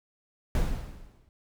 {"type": "noise with exponential decay", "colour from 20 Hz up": "brown", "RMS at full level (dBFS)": -22, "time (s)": [0.55, 1.29], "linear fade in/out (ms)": 1, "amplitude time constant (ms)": 160, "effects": []}